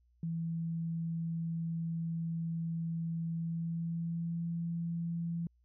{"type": "tone with pitch glide", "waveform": "sine", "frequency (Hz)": [165.3, 168.48], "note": ["E3", "E3"], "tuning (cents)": [5, 38], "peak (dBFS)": -33, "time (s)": [0.23, 5.47], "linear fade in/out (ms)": 2, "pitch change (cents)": 33, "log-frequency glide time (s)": [3.3, 4.47], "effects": ["added 60 Hz sine -66 dBFS peak until 5.64 s"]}